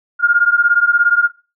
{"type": "beating tone pair", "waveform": "sine", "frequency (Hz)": [1410, 1427], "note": ["F6", "F6"], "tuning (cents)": [16, 37], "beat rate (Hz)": 17, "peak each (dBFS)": -12, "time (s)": [0.19, 1.3], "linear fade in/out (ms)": 50, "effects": ["noise-tail reverb RT60 0.3 s tail -20 dB re dry"]}